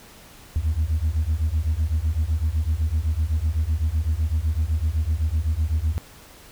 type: beating tone pair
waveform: sine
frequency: 74.6 / 82.5 Hz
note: D2 / E2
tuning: +28 / +2 cents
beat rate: 7.9 Hz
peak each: -21 dBFS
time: 0.56-5.98 s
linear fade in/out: 0 ms
effects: tanh soft clip ceiling -16 dBFS + pink hiss -47 dBFS RMS until 6.51 s